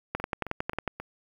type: two click trains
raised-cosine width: 0.5 ms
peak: -21 / -13 dBFS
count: 4 / 9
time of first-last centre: 0.2-1 / 0.15-0.877 s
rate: 3.75 / 11 Hz
effects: 8-bit